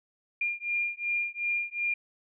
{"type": "beating tone pair", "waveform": "sine", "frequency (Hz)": [2404, 2406.7], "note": ["D7", "D7"], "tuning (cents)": [40, 42], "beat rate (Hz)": 2.7, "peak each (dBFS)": -31, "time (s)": [0.41, 1.94], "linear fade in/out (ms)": 5, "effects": []}